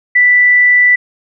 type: tone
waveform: sine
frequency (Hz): 1975.5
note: B6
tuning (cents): 0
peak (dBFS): -5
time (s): 0.15-0.96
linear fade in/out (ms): 10
effects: none